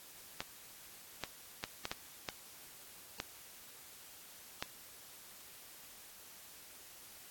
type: clicks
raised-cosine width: 0.2 ms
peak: -20 dBFS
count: 8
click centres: 0.405 / 1.237 / 1.639 / 1.854 / 1.915 / 2.288 / 3.201 / 4.625 s
effects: white hiss -55 dBFS RMS until 7.3 s + AAC 64 kbps